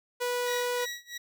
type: tone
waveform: sawtooth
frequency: 490 Hz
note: B4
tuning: 14 cents flat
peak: -24 dBFS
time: 0.2-0.86 s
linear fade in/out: 20 ms
type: tone with tremolo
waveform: 20% pulse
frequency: 1922 Hz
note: B6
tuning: 48 cents flat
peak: -28 dBFS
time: 0.46-1.18 s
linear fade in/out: 10 ms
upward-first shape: sine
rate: 3 Hz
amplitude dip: 95%
effects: none